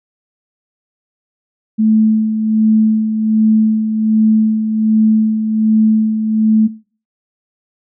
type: tone with tremolo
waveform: sine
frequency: 218.1 Hz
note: A3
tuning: 15 cents flat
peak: -7 dBFS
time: 1.78-6.68 s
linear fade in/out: 20 ms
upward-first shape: sine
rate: 1.3 Hz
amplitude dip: 55%
effects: noise-tail reverb RT60 0.4 s tail -19 dB re dry